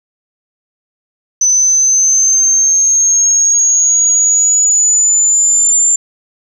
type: exponential sweep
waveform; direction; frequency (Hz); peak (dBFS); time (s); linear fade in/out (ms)
sine; up; 6060 to 7260; -7; 1.41-5.96; 5
effects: 7-bit